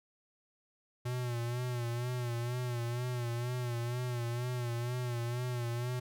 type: tone with vibrato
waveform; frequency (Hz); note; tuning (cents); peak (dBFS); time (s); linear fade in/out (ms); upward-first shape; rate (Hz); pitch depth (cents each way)
square; 121.4; B2; -29; -34; 1.05-6; 10; sine; 2.1; 57
effects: none